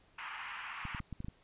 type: band-pass noise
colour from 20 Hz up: pink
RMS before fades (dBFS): -44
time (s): 0.18-1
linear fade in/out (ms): 5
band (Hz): 900 to 2900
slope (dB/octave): 48
type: clicks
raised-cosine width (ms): 5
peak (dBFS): -29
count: 7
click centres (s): 0.853 / 0.948 / 1.003 / 1.127 / 1.204 / 1.246 / 1.284
effects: pink hiss -67 dBFS RMS until 1.43 s + resampled to 8000 Hz